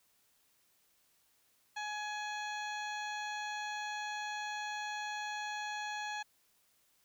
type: harmonic tone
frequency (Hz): 840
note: G#5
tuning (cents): +19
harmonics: 1 / 2 / 3 / 4 / 5 / 7 / 8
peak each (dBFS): -40 / -42 / -47 / -50 / -50 / -57 / -54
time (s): 1.76-6.23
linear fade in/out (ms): 10
effects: white hiss -72 dBFS RMS until 7.04 s